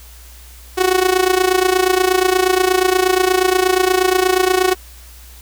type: tone with amplitude modulation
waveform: sawtooth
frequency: 370.3 Hz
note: F#4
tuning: 1 cent sharp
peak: -5 dBFS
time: 0.77-4.75 s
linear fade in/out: 20 ms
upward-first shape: sine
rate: 28.4 Hz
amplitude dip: 80%
effects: added 60 Hz sine -38 dBFS peak until 5.41 s + white hiss -43 dBFS RMS until 5.41 s